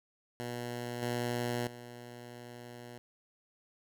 10% pulse tone with level steps, 120.8 Hz, B2, 38 cents flat, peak -29 / -24 / -38 dBFS, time 0.4-2.98 s, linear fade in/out 0 ms, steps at 1.02 / 1.67 s, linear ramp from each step 5 ms, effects none

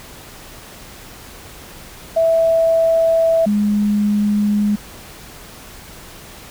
sine tone pair in turn, 657 / 207.3 Hz, E5 / G#3, -6 / -3 cents, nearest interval octave + minor sixth, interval 1997 cents, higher first, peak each -11 / -13 dBFS, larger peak first, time 2.16-3.46 / 3.46-4.76 s, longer neither, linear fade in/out 10 ms, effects pink hiss -38 dBFS RMS until 6.5 s

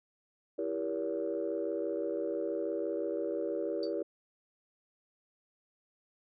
sine chord, E diminished seventh, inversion none, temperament just, 329.6 / 395.6 / 474.7 / 569.6 Hz, E4 / G4 / Bb4 / Db5, 0 / +16 / +31 / +47 cents, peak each -36 dBFS, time 0.58-4.03 s, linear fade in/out 10 ms
sine tone with exponential decay, 4589 Hz, D8, 41 cents flat, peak -37 dBFS, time 3.83-3.93 s, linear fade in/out 1 ms, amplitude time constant 21 ms
effects tanh soft clip ceiling -23 dBFS + MP3 64 kbps

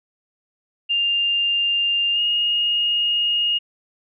sine tone with pitch glide, 2800 to 2856 Hz, F7 to F7, +4 to +38 cents, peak -17 dBFS, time 0.89-3.59 s, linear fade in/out 20 ms, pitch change +34 cents, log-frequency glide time 2.13-2.2 s, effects none

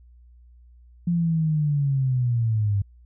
sine linear sweep, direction down, 174.61 to 98 Hz, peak -19 dBFS, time 1.07-2.82 s, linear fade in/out 5 ms, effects added 60 Hz sine -48 dBFS peak until 3.05 s

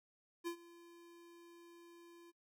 square tone with ADSR envelope, 341.9 Hz, F4, 37 cents flat, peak -38 dBFS, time 0.44-2.32 s, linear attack 31 ms, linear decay 87 ms, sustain -20 dB, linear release 27 ms, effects noise-tail reverb RT60 0.1 s tail -23 dB re dry

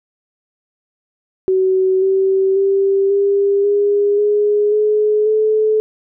sine tone with pitch steps, 376.8 / 384.3 / 391.9 / 399.7 / 407.6 / 415.7 / 423.9 / 432.3 Hz, F#4 / G4 / G4 / G4 / G#4 / G#4 / G#4 / A4, +32 / -34 / 0 / +34 / -32 / +2 / +35 / -31 cents, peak -11 dBFS, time 1.48-5.8 s, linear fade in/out 0 ms, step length 540 ms, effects none

